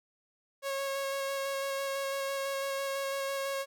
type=tone with vibrato; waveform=sawtooth; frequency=548 Hz; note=C#5; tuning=20 cents flat; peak=-28 dBFS; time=0.62-3.66 s; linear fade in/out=50 ms; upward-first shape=square; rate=6 Hz; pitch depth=10 cents each way; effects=none